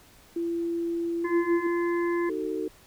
sine tone, 338.4 Hz, E4, 45 cents sharp, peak -26 dBFS, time 0.36-1.67 s, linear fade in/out 5 ms
harmonic tone, 344.5 Hz, F4, 24 cents flat, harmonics 1 / 3 / 5 / 6, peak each -24 / -34 / -38 / -40 dBFS, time 1.24-2.3 s, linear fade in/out 10 ms
sine chord, D# diminished, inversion none, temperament just, 311.1 / 373.4 / 448 Hz, D#4 / F#4 / A4, 0 / +16 / +31 cents, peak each -32 dBFS, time 2.29-2.68 s, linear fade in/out 5 ms
effects pink hiss -55 dBFS RMS until 2.86 s

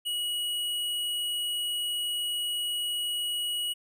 square tone, 2913 Hz, F#7, 28 cents flat, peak -29 dBFS, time 0.05-3.74 s, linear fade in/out 20 ms, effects none

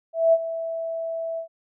sine tone with ADSR envelope, 658 Hz, E5, 3 cents flat, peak -12 dBFS, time 0.13-1.48 s, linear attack 200 ms, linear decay 46 ms, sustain -14 dB, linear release 99 ms, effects none

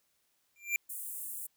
square tone with exponential growth, 2372 Hz, D7, 17 cents sharp, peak -25 dBFS, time 0.56-0.76 s, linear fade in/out 1 ms, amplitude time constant 42 ms
pink high-pass noise, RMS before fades -41 dBFS, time 0.89-1.47 s, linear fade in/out 10 ms, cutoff 8300 Hz, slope 48 dB/octave
effects white hiss -75 dBFS RMS until 1.56 s

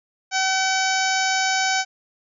harmonic tone, 761 Hz, F#5, 48 cents sharp, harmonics 1 / 2 / 3 / 4 / 5 / 6 / 7 / 8 / 9, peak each -23 / -24 / -27 / -32 / -33 / -32 / -29 / -30 / -31 dBFS, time 0.31-1.85 s, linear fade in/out 50 ms, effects none

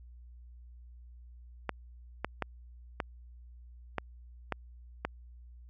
clicks, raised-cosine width 0.5 ms, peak -16 dBFS, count 7, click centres 1.693 / 2.246 / 2.423 / 3.002 / 3.983 / 4.523 / 5.05 s, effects added 60 Hz sine -49 dBFS peak until 5.69 s

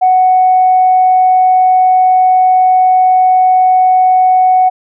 sine tone, 742 Hz, F#5, 5 cents sharp, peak -4 dBFS, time 0.01-4.7 s, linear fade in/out 20 ms, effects tanh soft clip ceiling 0 dBFS

